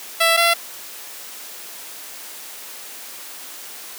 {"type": "tone pair in turn", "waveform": "10% pulse", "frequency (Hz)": [664, 679.5], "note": ["E5", "F5"], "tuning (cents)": [12, -48], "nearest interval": "unison", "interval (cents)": 40, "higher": "second", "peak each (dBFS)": -5, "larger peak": "neither", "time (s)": [[0.2, 0.37], [0.37, 0.54]], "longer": "neither", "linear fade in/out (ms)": 10, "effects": ["white hiss -36 dBFS RMS until 3.98 s", "high-pass 300 Hz 12 dB/octave"]}